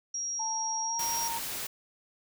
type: tone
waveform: sine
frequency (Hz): 5650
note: F8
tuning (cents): +19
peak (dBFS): -31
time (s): 0.14-1.28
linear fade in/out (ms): 5
type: tone with pitch glide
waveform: sine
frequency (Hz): 889 to 921.4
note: A5 to A#5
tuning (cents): +18 to -20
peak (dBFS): -33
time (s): 0.39-1.39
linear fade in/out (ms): 10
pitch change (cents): +62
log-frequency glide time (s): 0.83-0.97
type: noise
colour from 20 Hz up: white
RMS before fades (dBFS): -36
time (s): 0.99-1.67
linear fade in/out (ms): 5
effects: none